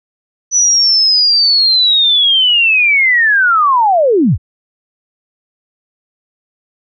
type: linear sweep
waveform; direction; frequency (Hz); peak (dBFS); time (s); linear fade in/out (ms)
sine; down; 5990 to 51.91; -7; 0.51-4.38; 50
effects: none